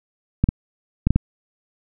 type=clicks; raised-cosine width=5 ms; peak=-3 dBFS; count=5; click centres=0.44 / 0.489 / 1.07 / 1.106 / 1.16 s; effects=none